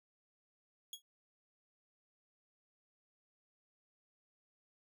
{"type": "tone with exponential decay", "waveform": "sawtooth", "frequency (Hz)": 3322, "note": "G#7", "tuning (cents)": 0, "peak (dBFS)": -37, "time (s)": [0.93, 1.02], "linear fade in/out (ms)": 2, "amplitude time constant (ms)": 19, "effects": []}